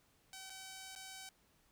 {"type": "tone with dropouts", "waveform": "5% pulse", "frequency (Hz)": 764, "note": "G5", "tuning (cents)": -45, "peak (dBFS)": -37, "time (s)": [0.33, 1.29], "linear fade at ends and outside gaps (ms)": 1, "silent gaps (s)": [[0.497, 0.502], [0.952, 0.96]], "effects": ["pink hiss -72 dBFS RMS until 1.71 s"]}